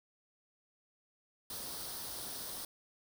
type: noise with comb filter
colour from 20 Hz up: white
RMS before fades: -43 dBFS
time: 1.5-2.65 s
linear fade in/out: 2 ms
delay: 0.21 ms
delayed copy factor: +0.6
effects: none